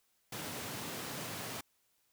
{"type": "high-pass noise", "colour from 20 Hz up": "pink", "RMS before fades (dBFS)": -42, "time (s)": [0.32, 1.61], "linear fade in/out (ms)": 5, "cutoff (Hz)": 110, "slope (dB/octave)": 24, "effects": ["white hiss -75 dBFS RMS until 2.12 s"]}